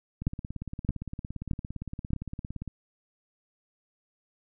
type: two click trains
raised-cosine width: 5 ms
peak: -13 / -23 dBFS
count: 4 / 44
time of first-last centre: 0.27-2.133 / 0.22-2.677 s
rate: 1.61 / 17.5 Hz
effects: none

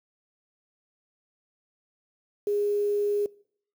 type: tone with quantisation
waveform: sine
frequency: 411.1 Hz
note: G#4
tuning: 18 cents flat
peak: -23 dBFS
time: 2.47-3.26 s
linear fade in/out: 2 ms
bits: 8
effects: noise-tail reverb RT60 0.6 s tail -23 dB re dry

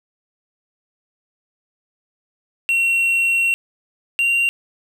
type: tone pair in turn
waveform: triangle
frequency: 2731 / 2763 Hz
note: F7 / F7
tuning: -39 / -19 cents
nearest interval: unison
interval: 20 cents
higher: second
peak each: -13 dBFS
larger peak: neither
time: 2.69-3.54 / 4.19-4.49 s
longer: first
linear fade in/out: 0 ms
effects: none

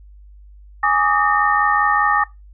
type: tone cluster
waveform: sine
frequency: 829 / 1158 / 1243 / 1825 Hz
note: G#5 / D6 / D#6 / A#6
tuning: -3 / -25 / -2 / -37 cents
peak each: -19 dBFS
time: 0.83-2.24 s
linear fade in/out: 5 ms
effects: noise-tail reverb RT60 0.2 s tail -20 dB re dry + added 50 Hz sine -40 dBFS peak until 2.53 s

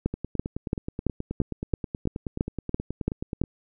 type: two click trains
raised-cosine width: 3 ms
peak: -10 / -17 dBFS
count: 11 / 32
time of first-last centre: 0.06-3.416 / 0.14-3.438 s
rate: 2.98 / 9.4 Hz
effects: none

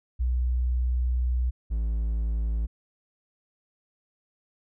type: tone pair in turn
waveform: sine / triangle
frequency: 61.74 / 55.57 Hz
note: B1 / A1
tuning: 0 / +18 cents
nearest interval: major second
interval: 182 cents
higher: first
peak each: -22 / -22 dBFS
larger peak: neither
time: 0.19-1.51 / 1.7-2.67 s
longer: first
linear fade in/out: 20 ms
effects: none

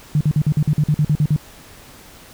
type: tone bursts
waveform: sine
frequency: 150.2 Hz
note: D3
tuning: 39 cents sharp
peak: -12 dBFS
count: 12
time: 0.15-1.363 s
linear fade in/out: 2 ms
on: 58 ms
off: 47 ms
effects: pink hiss -43 dBFS RMS until 2.33 s

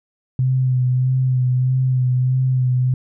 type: tone with vibrato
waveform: sine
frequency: 128.1 Hz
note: C3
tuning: 36 cents flat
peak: -14 dBFS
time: 0.39-2.94 s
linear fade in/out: 2 ms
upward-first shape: sine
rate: 1.6 Hz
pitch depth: 27 cents each way
effects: none

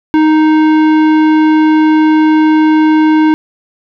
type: tone with tanh clipping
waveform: sine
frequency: 311.1 Hz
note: D#4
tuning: in tune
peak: -7 dBFS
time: 0.14-3.34 s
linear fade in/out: 0 ms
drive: 15 dB
effects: none

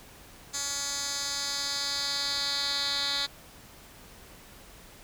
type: tone with band-pass filter sweep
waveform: 10% pulse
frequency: 281.9 Hz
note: C#4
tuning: 29 cents sharp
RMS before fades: -31 dBFS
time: 0.53-3.27 s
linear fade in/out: 20 ms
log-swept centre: 6400 to 3900 Hz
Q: 2.9
effects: pink hiss -51 dBFS RMS until 5.03 s

